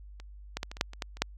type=clicks; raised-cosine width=0.2 ms; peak=-30 / -15 / -15 / -23 / -27 / -7 / -27 / -15 / -30 / -7 dBFS; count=10; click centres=0.2 / 0.57 / 0.631 / 0.715 / 0.769 / 0.811 / 0.934 / 1.022 / 1.17 / 1.22 s; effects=added 50 Hz sine -45 dBFS peak until 1.37 s